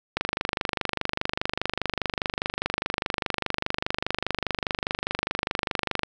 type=click train; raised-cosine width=0.3 ms; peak=-8 dBFS; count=147; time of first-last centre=0.17-6.033 s; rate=24.9 Hz; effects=none